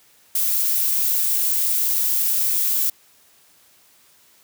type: noise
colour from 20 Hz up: violet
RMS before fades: -20 dBFS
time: 0.35-2.9 s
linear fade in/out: 5 ms
effects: white hiss -55 dBFS RMS until 4.43 s + high-pass 60 Hz 12 dB/octave